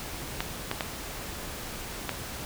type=clicks; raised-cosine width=0.3 ms; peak=-12 dBFS; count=4; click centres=0.405 / 0.714 / 0.808 / 2.093 s; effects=pink hiss -38 dBFS RMS until 2.45 s